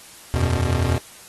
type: chord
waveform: square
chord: E suspended second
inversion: none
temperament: just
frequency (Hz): 82.41 / 92.71 / 123.61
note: E2 / F#2 / B2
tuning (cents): 0 / +4 / +2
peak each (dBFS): -23 / -25 / -24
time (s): 0.34-0.98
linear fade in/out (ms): 0
effects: white hiss -44 dBFS RMS until 1.28 s + AAC 32 kbps